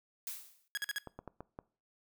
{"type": "noise with exponential decay", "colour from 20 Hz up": "blue", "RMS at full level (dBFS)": -38, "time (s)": [0.27, 0.68], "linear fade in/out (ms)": 1, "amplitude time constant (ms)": 87}
{"type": "tone bursts", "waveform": "sawtooth", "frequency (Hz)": 1661.2, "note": "G#6", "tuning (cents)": 0, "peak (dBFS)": -30, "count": 4, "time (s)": [0.75, 0.983], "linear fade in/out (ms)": 0, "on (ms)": 23, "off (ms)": 47}
{"type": "clicks", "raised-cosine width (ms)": 1, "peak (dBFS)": -30, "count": 5, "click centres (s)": [1.073, 1.19, 1.277, 1.406, 1.589]}
{"effects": ["noise-tail reverb RT60 0.4 s tail -21 dB re dry"]}